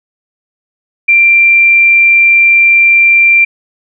sine tone, 2365 Hz, D7, 12 cents sharp, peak -3 dBFS, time 1.08-3.45 s, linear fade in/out 10 ms, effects none

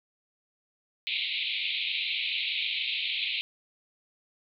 pink band-pass noise, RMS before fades -31 dBFS, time 1.07-3.41 s, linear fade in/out 0 ms, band 2200 to 4100 Hz, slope 96 dB/octave, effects none

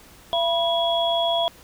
sine tone cluster, 676 / 975 / 3337 Hz, E5 / B5 / G#7, +43 / -23 / +8 cents, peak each -21 / -28 / -24 dBFS, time 0.33-1.48 s, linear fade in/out 0 ms, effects pink hiss -49 dBFS RMS until 1.63 s

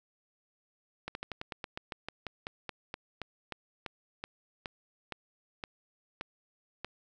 slowing click train, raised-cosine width 0.3 ms, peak -21 dBFS, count 23, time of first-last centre 1.08-6.846 s, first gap 71 ms, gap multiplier 1.11, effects none

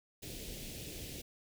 pink band-stop noise, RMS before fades -45 dBFS, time 0.22-1.22 s, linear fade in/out 10 ms, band 550 to 2400 Hz, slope 24 dB/octave, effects none

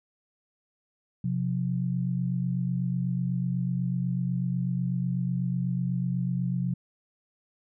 sine tone pair together, 130 / 178.08 Hz, C3 / F3, -11 / +34 cents, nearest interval perfect fourth, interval 545 cents, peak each -28 dBFS, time 1.24-6.74 s, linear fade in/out 5 ms, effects none

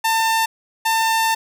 sawtooth tone bursts at uneven times, 897 Hz, A5, 33 cents sharp, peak -12 dBFS, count 2, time 0.04-0.46 / 0.85-1.35 s, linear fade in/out 10 ms, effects none

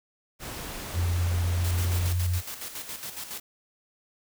pink noise, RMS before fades -37 dBFS, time 0.39-2.15 s, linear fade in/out 50 ms
sine tone with pitch glide, 87.31 to 88.73 Hz, F2 to F2, 0 to +28 cents, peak -23 dBFS, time 0.93-2.42 s, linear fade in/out 50 ms, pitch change +28 cents, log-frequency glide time 1.39-2.12 s
white noise with tremolo, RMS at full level -36 dBFS, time 1.64-3.4 s, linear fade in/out 5 ms, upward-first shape square, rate 7.2 Hz, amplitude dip 55%
effects none

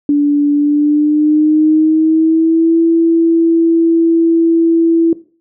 sine tone with pitch glide, 290.1 to 331.3 Hz, D4 to E4, -21 to +9 cents, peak -7 dBFS, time 0.09-5.13 s, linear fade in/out 2 ms, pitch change +230 cents, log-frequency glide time 0.53-2.79 s, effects noise-tail reverb RT60 0.4 s tail -18 dB re dry

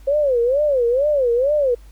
sine tone with vibrato, 531 Hz, C5, 25 cents sharp, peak -14 dBFS, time 0.07-1.75 s, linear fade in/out 10 ms, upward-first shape sine, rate 2.2 Hz, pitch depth 220 cents each way, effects added 50 Hz sine -40 dBFS peak until 1.91 s + pink hiss -55 dBFS RMS until 1.91 s

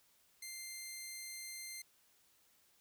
10% pulse tone, 2091 Hz, C7, 2 cents flat, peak -36 dBFS, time 0.42-1.82 s, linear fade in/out 5 ms, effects white hiss -71 dBFS RMS until 2.8 s

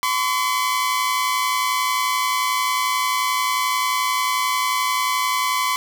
sawtooth tone pair together, 1022.7 / 1134 Hz, C6 / C#6, -40 / +39 cents, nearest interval major second, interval 179 cents, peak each -17 / -19 dBFS, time 0.03-5.76 s, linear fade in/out 0 ms, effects none

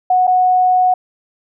sine tone with dropouts, 735 Hz, F#5, 12 cents flat, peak -9 dBFS, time 0.1-0.94 s, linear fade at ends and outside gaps 5 ms, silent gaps 0.27-0.276 s, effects none

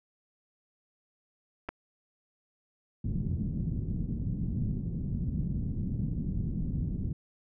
clicks, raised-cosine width 0.5 ms, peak -27 / -19 dBFS, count 2, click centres 1.687 / 1.69 s
white low-pass noise, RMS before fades -32 dBFS, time 3.04-7.13 s, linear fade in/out 5 ms, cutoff 200 Hz, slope 24 dB/octave
effects none

